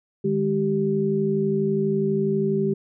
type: tone cluster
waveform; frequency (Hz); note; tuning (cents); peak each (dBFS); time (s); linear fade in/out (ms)
sine; 153.4 / 205.6 / 389.2; D#3 / G#3 / G4; -24 / -17 / -12; -27 / -24 / -22; 0.24-2.74; 10
effects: none